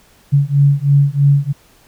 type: beating tone pair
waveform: sine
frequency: 140 / 143.1 Hz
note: C#3 / D3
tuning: +18 / -45 cents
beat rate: 3.1 Hz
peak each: -12 / -12 dBFS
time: 0.32-1.53 s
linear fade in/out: 20 ms
effects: pink hiss -50 dBFS RMS until 1.87 s